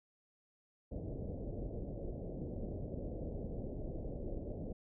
pink low-pass noise, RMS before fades -42 dBFS, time 0.91-4.73 s, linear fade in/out 10 ms, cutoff 620 Hz, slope 48 dB/octave, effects none

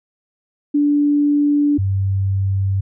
sine tone pair in turn, 291.1 / 97.14 Hz, D4 / G2, -15 / -15 cents, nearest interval octave + perfect fifth, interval 1900 cents, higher first, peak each -12 / -15 dBFS, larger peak first, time 0.74-1.78 / 1.78-2.81 s, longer first, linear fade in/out 10 ms, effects none

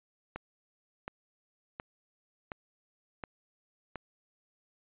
click train, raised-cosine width 0.5 ms, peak -23 dBFS, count 6, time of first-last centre 0.36-3.957 s, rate 1.39 Hz, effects resampled to 8000 Hz

